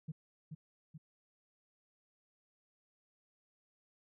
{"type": "tone with echo", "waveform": "sine", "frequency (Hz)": 155.56, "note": "D#3", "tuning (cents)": 0, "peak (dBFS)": -37, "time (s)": [0.08, 0.12], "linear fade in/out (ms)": 10, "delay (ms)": 430, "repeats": 2, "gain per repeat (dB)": -5, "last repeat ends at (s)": 0.98, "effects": ["tanh soft clip ceiling -35 dBFS"]}